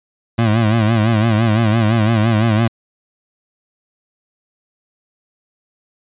25% pulse tone with vibrato, 111 Hz, A2, 16 cents sharp, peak -8 dBFS, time 0.38-2.68 s, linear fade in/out 10 ms, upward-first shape sine, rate 5.9 Hz, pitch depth 94 cents each way, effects resampled to 8000 Hz

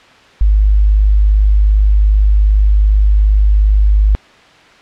sine tone, 51.3 Hz, G#1, 21 cents flat, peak -6 dBFS, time 0.41-4.15 s, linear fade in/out 0 ms, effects white hiss -42 dBFS RMS until 4.81 s + low-pass 3000 Hz 12 dB/octave

